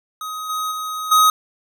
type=tone with level steps; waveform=square; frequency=1259 Hz; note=D#6; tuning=20 cents sharp; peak=-27 / -22 / -25 / -11 dBFS; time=0.21-1.3 s; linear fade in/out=2 ms; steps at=0.49 / 0.71 / 1.11 s; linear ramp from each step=10 ms; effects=none